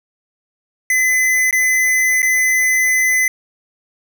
square tone with dropouts, 2024 Hz, B6, 42 cents sharp, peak -13 dBFS, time 0.9-3.28 s, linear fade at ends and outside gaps 2 ms, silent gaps 1.51-1.527 / 2.22-2.228 s, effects none

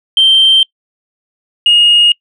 sine tone pair in turn, 3136 / 2861 Hz, G7 / F7, 0 / +41 cents, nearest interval major second, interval 159 cents, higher first, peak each -3 dBFS, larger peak neither, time 0.17-0.63 / 1.66-2.12 s, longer neither, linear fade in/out 2 ms, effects noise-tail reverb RT60 0.1 s tail -25 dB re dry + tanh soft clip ceiling -1 dBFS

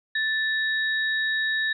sine tone pair together, 1760 / 3794 Hz, A6 / A#7, 0 / +30 cents, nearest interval octave + minor second, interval 1330 cents, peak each -23 / -30 dBFS, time 0.15-1.73 s, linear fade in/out 5 ms, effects none

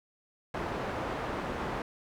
white low-pass noise, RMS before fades -35 dBFS, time 0.54-1.82 s, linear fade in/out 2 ms, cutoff 1000 Hz, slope 12 dB/octave, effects none

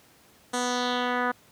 10% pulse tone with low-pass filter sweep, 246.9 Hz, B3, in tune, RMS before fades -27 dBFS, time 0.53-1.32 s, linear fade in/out 10 ms, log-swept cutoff 8600 to 1500 Hz, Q 2.2, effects pink hiss -57 dBFS RMS until 1.51 s + high-pass 100 Hz 12 dB/octave

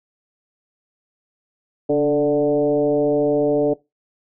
sine tone with frequency modulation, 440 Hz, A4, in tune, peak -14 dBFS, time 1.89-3.74 s, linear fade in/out 10 ms, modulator 149 Hz, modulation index 1.2, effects noise-tail reverb RT60 0.2 s tail -20 dB re dry

